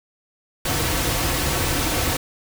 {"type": "noise with comb filter", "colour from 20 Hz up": "pink", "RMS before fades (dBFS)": -22, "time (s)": [0.65, 2.17], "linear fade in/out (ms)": 5, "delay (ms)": 4.9, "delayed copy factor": -0.5, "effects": []}